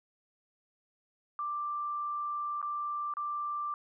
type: tone with dropouts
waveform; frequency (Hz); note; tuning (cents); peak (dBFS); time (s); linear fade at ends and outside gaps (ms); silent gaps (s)
sine; 1179; D6; +6; -32; 1.39-3.74; 1; 2.616-2.627 / 3.138-3.169
effects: none